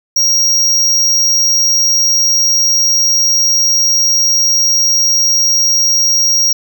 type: tone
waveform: square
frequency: 5630 Hz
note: F8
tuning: 13 cents sharp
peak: -9 dBFS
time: 0.16-6.53 s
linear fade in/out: 5 ms
effects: none